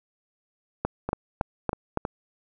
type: two click trains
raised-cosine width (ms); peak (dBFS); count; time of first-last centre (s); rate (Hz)
1; -10 / -14; 5 / 4; 0.85-1.974 / 1.09-2.052; 3.56 / 3.12
effects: none